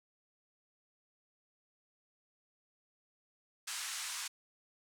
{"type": "band-pass noise", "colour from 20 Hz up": "white", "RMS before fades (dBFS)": -41, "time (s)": [3.67, 4.28], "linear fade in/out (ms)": 10, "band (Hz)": [1000, 9200], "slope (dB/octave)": 24, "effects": []}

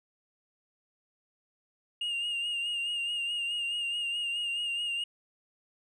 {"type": "tone with vibrato", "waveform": "sine", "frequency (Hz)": 2825, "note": "F7", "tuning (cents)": 19, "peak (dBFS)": -27, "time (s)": [2.01, 5.04], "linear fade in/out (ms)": 5, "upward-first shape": "sine", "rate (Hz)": 4.7, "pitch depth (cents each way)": 36, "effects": ["tanh soft clip ceiling -29 dBFS"]}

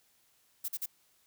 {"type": "noise bursts", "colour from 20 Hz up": "violet", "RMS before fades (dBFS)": -35, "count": 3, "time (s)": [0.64, 0.861], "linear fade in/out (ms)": 10, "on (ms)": 45, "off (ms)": 43, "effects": ["white hiss -69 dBFS RMS until 1.26 s"]}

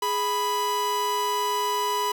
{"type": "tone pair together", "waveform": "45% pulse", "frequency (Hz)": [415.3, 987.8], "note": ["G#4", "B5"], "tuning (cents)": [0, 0], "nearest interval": "octave + minor third", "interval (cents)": 1500, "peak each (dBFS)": [-30, -24], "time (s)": [0.02, 2.12], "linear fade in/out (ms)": 5, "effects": []}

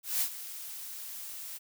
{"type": "noise with ADSR envelope", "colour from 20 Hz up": "blue", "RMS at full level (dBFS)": -28, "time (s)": [0.03, 1.59], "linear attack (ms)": 180, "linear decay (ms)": 78, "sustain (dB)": -14, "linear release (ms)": 24, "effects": []}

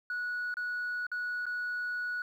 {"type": "tone with dropouts", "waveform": "sine", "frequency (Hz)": 1466, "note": "F#6", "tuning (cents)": -16, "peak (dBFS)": -30, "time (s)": [0.1, 2.22], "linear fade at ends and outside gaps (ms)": 2, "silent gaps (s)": [[0.541, 0.569], [1.067, 1.116], [1.456, 1.465]], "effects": ["tanh soft clip ceiling -30 dBFS", "11-bit"]}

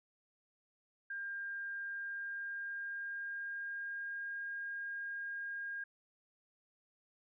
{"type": "tone with pitch glide", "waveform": "sine", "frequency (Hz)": [1602, 1618.7], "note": ["G6", "G#6"], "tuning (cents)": [37, -45], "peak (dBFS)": -39, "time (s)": [1.1, 5.84], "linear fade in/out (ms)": 5, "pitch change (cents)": 18, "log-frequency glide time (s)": [1.8, 4.43], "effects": []}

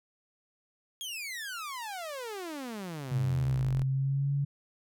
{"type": "exponential sweep", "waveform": "sawtooth", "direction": "down", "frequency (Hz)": [3324, 39.89], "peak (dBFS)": -33, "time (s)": [1.01, 3.83], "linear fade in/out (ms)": 0}
{"type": "tone with pitch glide", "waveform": "sine", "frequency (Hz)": [130.81, 141.01], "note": ["C3", "C#3"], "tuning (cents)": [0, 30], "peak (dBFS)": -26, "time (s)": [3.11, 4.45], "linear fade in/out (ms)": 10, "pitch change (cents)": 130, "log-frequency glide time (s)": [3.73, 4.33]}
{"effects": []}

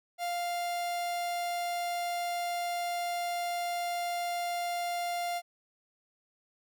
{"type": "tone", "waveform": "45% pulse", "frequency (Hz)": 698.5, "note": "F5", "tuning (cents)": 0, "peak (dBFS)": -31, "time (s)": [0.18, 5.42], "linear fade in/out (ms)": 50, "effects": []}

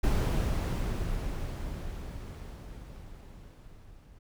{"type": "noise with level ramp", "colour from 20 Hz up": "brown", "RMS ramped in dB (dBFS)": [-25, -54], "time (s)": [0.03, 4.19], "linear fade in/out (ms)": 10, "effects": []}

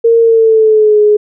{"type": "tone with pitch glide", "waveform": "sine", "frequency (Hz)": [460.4, 419.8], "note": ["A#4", "G#4"], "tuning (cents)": [-22, 19], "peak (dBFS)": -4, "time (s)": [0.04, 1.17], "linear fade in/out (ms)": 10, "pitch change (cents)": -159, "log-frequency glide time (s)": [0.2, 1], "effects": []}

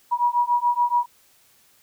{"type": "beating tone pair", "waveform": "sine", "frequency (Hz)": [961, 968], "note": ["B5", "B5"], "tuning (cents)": [-48, -35], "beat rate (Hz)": 7, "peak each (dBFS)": -21, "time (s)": [0.11, 1.06], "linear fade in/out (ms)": 20, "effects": ["white hiss -58 dBFS RMS until 1.82 s"]}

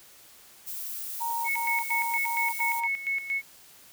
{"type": "noise", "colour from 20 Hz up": "violet", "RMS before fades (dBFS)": -36, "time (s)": [0.66, 2.81], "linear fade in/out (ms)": 20}
{"type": "tone bursts", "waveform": "sine", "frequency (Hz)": 932.3, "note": "A#5", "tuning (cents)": 0, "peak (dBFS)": -28, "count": 5, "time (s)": [1.2, 2.878], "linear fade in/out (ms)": 20, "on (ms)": 290, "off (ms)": 57}
{"type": "tone with tremolo", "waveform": "sine", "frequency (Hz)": 2199, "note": "C#7", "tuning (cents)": -14, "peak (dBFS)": -25, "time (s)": [1.44, 3.42], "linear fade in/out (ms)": 50, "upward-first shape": "square", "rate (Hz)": 4.3, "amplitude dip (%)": 70}
{"effects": ["white hiss -53 dBFS RMS until 3.92 s"]}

